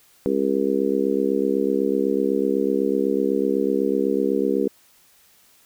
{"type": "harmonic tone", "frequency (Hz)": 68, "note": "C#2", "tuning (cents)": -33, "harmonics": [3, 4, 5, 6, 7], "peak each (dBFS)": [-27, -24, -26, -23, -25], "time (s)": [0.26, 4.68], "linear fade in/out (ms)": 0, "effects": ["white hiss -56 dBFS RMS until 5.65 s"]}